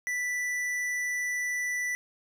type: tone with tanh clipping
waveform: sine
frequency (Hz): 1975.5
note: B6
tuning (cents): 0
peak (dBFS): -30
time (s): 0.07-1.95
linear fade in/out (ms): 0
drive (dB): 13
effects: none